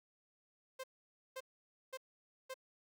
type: tone bursts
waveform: sawtooth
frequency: 523.3 Hz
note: C5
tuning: in tune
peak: -39 dBFS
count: 4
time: 0.79-2.542 s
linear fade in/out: 10 ms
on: 48 ms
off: 520 ms
effects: none